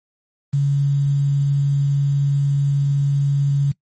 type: tone with quantisation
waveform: sine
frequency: 140.8 Hz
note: C#3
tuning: 27 cents sharp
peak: -14 dBFS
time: 0.53-3.72 s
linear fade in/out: 10 ms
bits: 7
effects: noise-tail reverb RT60 0.1 s tail -21 dB re dry + MP3 32 kbps